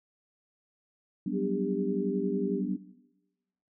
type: chord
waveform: sine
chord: G major seventh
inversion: third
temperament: equal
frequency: 185 / 196 / 246.9 / 293.7 Hz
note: F#3 / G3 / B3 / D4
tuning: 0 / 0 / 0 / 0 cents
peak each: -34 dBFS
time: 1.26-2.77 s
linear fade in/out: 5 ms
type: tone with vibrato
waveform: sine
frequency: 399.2 Hz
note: G4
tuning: 32 cents sharp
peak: -31 dBFS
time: 1.32-2.63 s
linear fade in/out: 50 ms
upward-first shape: sine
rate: 8.6 Hz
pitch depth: 16 cents each way
effects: noise-tail reverb RT60 1.0 s tail -17 dB re dry